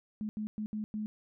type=tone bursts at uneven times; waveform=sine; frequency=213.4 Hz; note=G#3; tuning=47 cents sharp; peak=-33 dBFS; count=5; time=0.21-0.29 / 0.37-0.47 / 0.58-0.66 / 0.73-0.84 / 0.94-1.06 s; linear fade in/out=0 ms; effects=none